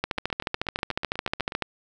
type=two click trains; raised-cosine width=0.3 ms; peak=-9 / -18 dBFS; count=23 / 12; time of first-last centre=0.04-1.623 / 0.18-1.521 s; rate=13.9 / 8.2 Hz; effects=none

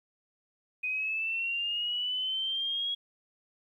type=linear sweep; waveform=sine; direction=up; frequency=2489 to 3322 Hz; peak=-29 dBFS; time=0.83-2.95 s; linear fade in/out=10 ms; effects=11-bit

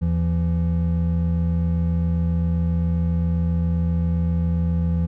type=tone pair together; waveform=triangle; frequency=81.2 / 168.71 Hz; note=E2 / E3; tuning=-26 / +40 cents; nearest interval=octave + minor second; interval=1266 cents; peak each=-19 dBFS; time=0.01-5.07 s; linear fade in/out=20 ms; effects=none

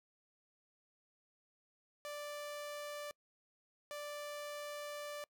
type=tone bursts at uneven times; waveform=sawtooth; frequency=587.3 Hz; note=D5; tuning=in tune; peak=-39 dBFS; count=2; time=2.05-3.11 / 3.91-5.24 s; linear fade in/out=0 ms; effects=noise-tail reverb RT60 0.1 s tail -26 dB re dry

